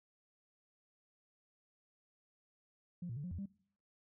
sine tone with pitch steps, 176 / 117 / 144 / 179.4 / 86.5 / 197.5 Hz, F3 / A#2 / D3 / F3 / F2 / G3, +14 / +7 / -34 / +47 / -16 / +13 cents, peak -39 dBFS, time 3.02-3.458 s, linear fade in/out 5 ms, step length 73 ms, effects noise-tail reverb RT60 0.6 s tail -23 dB re dry + tanh soft clip ceiling -35 dBFS

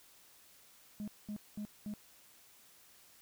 sine tone bursts, 209 Hz, G#3, 11 cents sharp, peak -36 dBFS, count 4, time 1-1.938 s, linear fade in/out 0 ms, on 77 ms, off 210 ms, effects tanh soft clip ceiling -37 dBFS + white hiss -62 dBFS RMS until 3.21 s

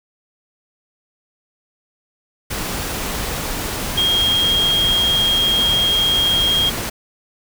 sine tone in noise, 3242 Hz, G#7, 42 cents flat, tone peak -14 dBFS, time 3.97-6.7 s, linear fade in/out 10 ms, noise pink, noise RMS -24 dBFS, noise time 2.5-6.9 s, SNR +7 dB, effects none

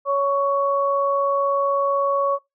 sine tone pair together, 558 / 1116 Hz, C#5 / C#6, +11 / +11 cents, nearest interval octave, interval 1200 cents, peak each -20 dBFS, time 0.05-2.39 s, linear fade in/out 50 ms, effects noise-tail reverb RT60 0.2 s tail -22 dB re dry

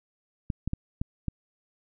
clicks, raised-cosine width 5 ms, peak -16 dBFS, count 5, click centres 0.502 / 0.676 / 0.734 / 1.015 / 1.283 s, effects none

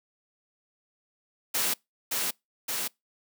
white noise with echo, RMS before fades -27 dBFS, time 1.54-1.74 s, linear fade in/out 10 ms, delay 570 ms, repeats 2, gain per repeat -2 dB, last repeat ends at 2.88 s, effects noise-tail reverb RT60 0.2 s tail -26 dB re dry + high-pass 150 Hz 12 dB/octave

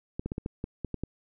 clicks, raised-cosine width 3 ms, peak -19 dBFS, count 9, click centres 0.195 / 0.26 / 0.319 / 0.381 / 0.461 / 0.641 / 0.847 / 0.943 / 1.036 s, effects none

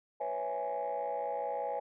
sine chord, C# minor seventh, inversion third, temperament equal, 493.9 / 554.4 / 659.3 / 830.6 Hz, B4 / C#5 / E5 / G#5, 0 / 0 / 0 / 0 cents, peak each -39 / -37 / -39 / -35 dBFS, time 0.2-1.8 s, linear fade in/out 10 ms, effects tanh soft clip ceiling -27 dBFS

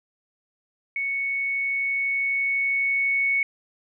sine tone with level ramp, 2217 Hz, C#7, in tune, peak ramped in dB -24 to -19 dBFS, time 0.96-3.43 s, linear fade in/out 2 ms, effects none

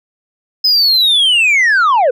sine linear sweep, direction down, 5110 to 462.6 Hz, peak -5 dBFS, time 0.64-2.11 s, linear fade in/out 10 ms, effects tanh soft clip ceiling -7 dBFS

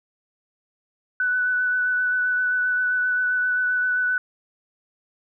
sine tone with vibrato, 1491 Hz, F#6, 13 cents sharp, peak -19 dBFS, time 1.2-4.18 s, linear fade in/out 2 ms, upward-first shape sine, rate 7.6 Hz, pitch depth 16 cents each way, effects none

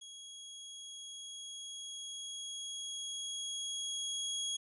25% pulse tone with level ramp, 3313 Hz, G#7, 5 cents flat, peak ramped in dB -45 to -31 dBFS, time 0.01-4.57 s, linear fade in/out 10 ms, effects resampled to 32000 Hz

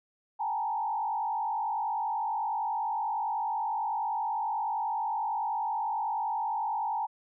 sine tone with frequency modulation, 867 Hz, A5, 26 cents flat, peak -28 dBFS, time 0.39-7.07 s, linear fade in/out 20 ms, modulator 49.3 Hz, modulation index 1.4, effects none

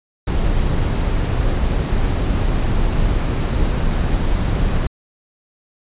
brown noise, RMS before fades -17 dBFS, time 0.27-4.87 s, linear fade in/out 5 ms, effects resampled to 8000 Hz

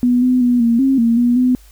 sine tone with pitch steps, 245.7 / 252.6 / 244.4 / 232.7 / 268.4 / 231.4 / 241.5 / 251.8 Hz, B3 / B3 / B3 / A#3 / C4 / A#3 / B3 / B3, -9 / +39 / -18 / -3 / +44 / -13 / -39 / +34 cents, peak -10 dBFS, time 0.03-1.55 s, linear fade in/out 0 ms, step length 190 ms, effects added 50 Hz sine -42 dBFS peak until 1.71 s + white hiss -50 dBFS RMS until 1.71 s

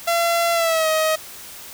sawtooth tone with pitch glide, 680 to 630.8 Hz, F5 to D#5, -46 to +24 cents, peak -13 dBFS, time 0.07-1.16 s, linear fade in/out 10 ms, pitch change -130 cents, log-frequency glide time 0.53-0.88 s, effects white hiss -38 dBFS RMS until 1.73 s

